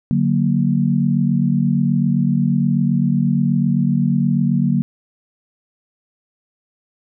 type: chord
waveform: sine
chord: D augmented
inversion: none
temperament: equal with one note detuned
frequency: 146.24 / 185 / 233.1 Hz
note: D3 / F#3 / A#3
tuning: -7 / 0 / 0 cents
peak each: -18 dBFS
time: 0.11-4.82 s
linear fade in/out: 0 ms
effects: none